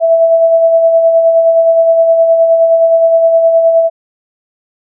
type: tone with tremolo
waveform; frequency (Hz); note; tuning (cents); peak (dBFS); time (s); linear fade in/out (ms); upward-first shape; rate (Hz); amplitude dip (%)
sine; 660; E5; +2; -3; 0-3.9; 50; sine; 9.6; 40
effects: none

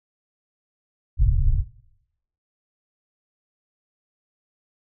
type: low-pass noise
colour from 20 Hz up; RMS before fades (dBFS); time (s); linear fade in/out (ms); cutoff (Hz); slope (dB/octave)
pink; -18; 1.17-1.64; 50; 130; 96
effects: noise-tail reverb RT60 0.8 s tail -17 dB re dry

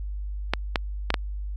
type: clicks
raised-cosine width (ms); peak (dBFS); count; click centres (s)
0.3; -5; 4; 0.536 / 0.758 / 1.104 / 1.142
effects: added 50 Hz sine -29 dBFS peak until 1.56 s

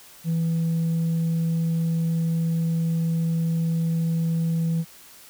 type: tone with tanh clipping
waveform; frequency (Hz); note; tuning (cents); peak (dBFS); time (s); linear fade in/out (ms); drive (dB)
sine; 164.81; E3; 0; -21; 0.24-4.85; 50; 1
effects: white hiss -48 dBFS RMS until 5.29 s

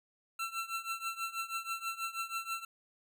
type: tone with tremolo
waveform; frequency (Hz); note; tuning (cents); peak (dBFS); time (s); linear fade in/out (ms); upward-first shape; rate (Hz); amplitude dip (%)
25% pulse; 1346; E6; +36; -29; 0.39-2.65; 5; triangle; 6.2; 90
effects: none

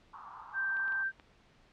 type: band-pass noise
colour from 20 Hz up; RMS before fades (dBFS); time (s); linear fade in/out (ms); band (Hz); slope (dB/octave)
white; -49; 0.13-1.04; 10; 880 to 1200; 48
type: tone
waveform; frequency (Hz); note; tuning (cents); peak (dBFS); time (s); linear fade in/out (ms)
sine; 1568; G6; 0; -30; 0.53-1.12; 50
type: clicks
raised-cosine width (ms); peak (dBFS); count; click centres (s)
0.3; -36; 4; 0.769 / 0.88 / 0.923 / 1.198
effects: pink hiss -64 dBFS RMS until 1.72 s + low-pass 4000 Hz 12 dB/octave

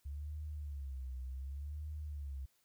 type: tone with vibrato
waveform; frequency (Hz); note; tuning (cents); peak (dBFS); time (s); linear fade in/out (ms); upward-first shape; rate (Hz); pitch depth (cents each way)
sine; 69.7; C#2; +10; -40; 0.05-2.46; 10; sine; 0.67; 150
effects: white hiss -75 dBFS RMS until 2.64 s

